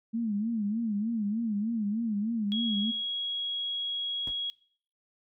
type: tone with vibrato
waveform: sine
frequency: 217.4 Hz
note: A3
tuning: 21 cents flat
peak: -27 dBFS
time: 0.13-2.92 s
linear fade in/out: 20 ms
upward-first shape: sine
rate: 3.3 Hz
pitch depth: 130 cents each way
type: tone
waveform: sine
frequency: 3314 Hz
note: G#7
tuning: 4 cents flat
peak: -30 dBFS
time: 2.52-4.5 s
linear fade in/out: 0 ms
type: noise with exponential decay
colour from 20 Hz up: brown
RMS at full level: -36 dBFS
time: 4.27-4.36 s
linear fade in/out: 2 ms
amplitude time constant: 19 ms
effects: noise-tail reverb RT60 0.6 s tail -23 dB re dry